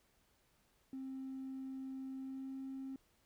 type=tone with pitch glide; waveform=triangle; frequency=265 to 267 Hz; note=C4 to C4; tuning=+22 to +35 cents; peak=-39 dBFS; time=0.93-2.96 s; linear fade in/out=2 ms; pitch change=+13 cents; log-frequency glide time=2.16-2.54 s; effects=tanh soft clip ceiling -39 dBFS + pink hiss -74 dBFS RMS until 3.25 s